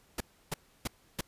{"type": "noise bursts", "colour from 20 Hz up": "pink", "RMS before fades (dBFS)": -33, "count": 4, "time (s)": [0.18, 1.21], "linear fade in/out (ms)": 5, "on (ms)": 25, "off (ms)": 310, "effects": ["pink hiss -65 dBFS RMS until 1.27 s", "resampled to 32000 Hz"]}